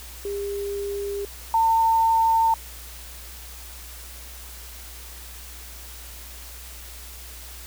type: tone pair in turn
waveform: sine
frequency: 402.3 / 903.1 Hz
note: G4 / A5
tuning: +45 / +45 cents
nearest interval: octave + major second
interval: 1400 cents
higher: second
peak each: -26 / -16 dBFS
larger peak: second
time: 0.25-1.25 / 1.54-2.54 s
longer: neither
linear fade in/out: 2 ms
effects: added 60 Hz sine -41 dBFS peak until 7.66 s + white hiss -42 dBFS RMS until 7.66 s